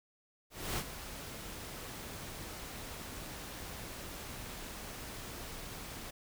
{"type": "noise with ADSR envelope", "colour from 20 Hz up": "pink", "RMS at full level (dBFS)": -35, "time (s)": [0.5, 6.11], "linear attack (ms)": 280, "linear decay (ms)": 50, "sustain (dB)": -10, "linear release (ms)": 11, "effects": []}